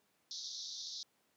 pink band-pass noise, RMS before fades -45 dBFS, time 0.31-1.03 s, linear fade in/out 0 ms, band 3600 to 6200 Hz, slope 96 dB/octave, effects pink hiss -75 dBFS RMS until 1.36 s + high-pass 200 Hz 12 dB/octave

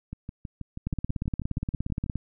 two click trains, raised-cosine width 5 ms, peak -16 / -23 dBFS, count 23 / 13, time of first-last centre 0.87-2.157 / 0.13-2.062 s, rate 17.1 / 6.21 Hz, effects none

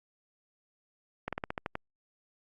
slowing click train, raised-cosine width 0.5 ms, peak -18 dBFS, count 8, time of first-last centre 1.28-1.754 s, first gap 47 ms, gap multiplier 1.12, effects Opus 48 kbps

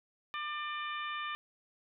harmonic tone, 597 Hz, D5, 28 cents sharp, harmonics 2 / 3 / 4 / 5 / 6, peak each -38 / -42 / -44 / -46 / -48 dBFS, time 0.34-1.35 s, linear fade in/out 0 ms, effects none

